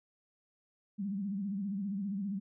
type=tone with vibrato; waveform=sine; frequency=198.2 Hz; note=G3; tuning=19 cents sharp; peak=-33 dBFS; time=0.98-2.4 s; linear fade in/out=20 ms; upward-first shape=sine; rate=15 Hz; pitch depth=100 cents each way; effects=none